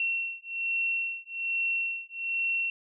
sine beating tone pair, 2719 / 2720.2 Hz, F7 / F7, -47 / -46 cents, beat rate 1.2 Hz, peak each -31 dBFS, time 0-2.7 s, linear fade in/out 2 ms, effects none

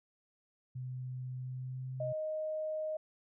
sine tone with pitch glide, 127.5 to 129.8 Hz, C3 to C3, -44 to -13 cents, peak -38 dBFS, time 0.75-2.13 s, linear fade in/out 10 ms, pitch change +31 cents, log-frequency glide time 1.37-1.94 s
sine tone, 622.3 Hz, D#5, in tune, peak -34 dBFS, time 2-2.97 s, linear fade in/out 5 ms
effects none

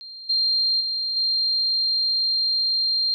sine tone with level steps, 4186 Hz, C8, in tune, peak -36 / -18 / -23 / -19 dBFS, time 0.01-3.14 s, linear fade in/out 0 ms, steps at 0.29 / 0.8 / 1.16 s, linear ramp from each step 10 ms, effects none

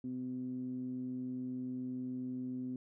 15% pulse tone with low-pass filter, 127.1 Hz, C3, 50 cents flat, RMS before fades -40 dBFS, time 0.04-2.76 s, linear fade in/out 2 ms, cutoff 260 Hz, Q 5.9, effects none

